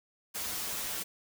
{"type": "noise with comb filter", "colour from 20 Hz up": "white", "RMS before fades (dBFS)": -36, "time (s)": [0.34, 1.04], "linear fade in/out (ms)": 20, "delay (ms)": 7.6, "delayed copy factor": -0.7, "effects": []}